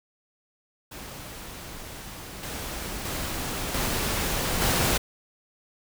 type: noise with level steps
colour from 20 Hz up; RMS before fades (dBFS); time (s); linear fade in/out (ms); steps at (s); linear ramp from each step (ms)
pink; -40 / -34 / -31 / -27 / -23; 0.91-4.98; 10; 2.43 / 3.05 / 3.74 / 4.61; 5
effects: none